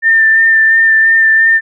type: tone with vibrato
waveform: sine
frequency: 1792 Hz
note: A6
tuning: 31 cents sharp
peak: -5 dBFS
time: 0.02-1.61 s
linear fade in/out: 50 ms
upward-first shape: sine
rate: 2.9 Hz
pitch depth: 17 cents each way
effects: none